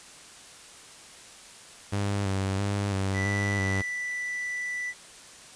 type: tone with vibrato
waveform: sawtooth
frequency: 98.7 Hz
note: G2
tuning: 12 cents sharp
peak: -22 dBFS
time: 1.92-3.82 s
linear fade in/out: 10 ms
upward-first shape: square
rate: 1.5 Hz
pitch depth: 37 cents each way
type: tone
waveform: triangle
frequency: 1975.5 Hz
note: B6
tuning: in tune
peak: -28 dBFS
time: 3.13-4.94 s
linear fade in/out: 50 ms
effects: white hiss -48 dBFS RMS until 5.55 s + resampled to 22050 Hz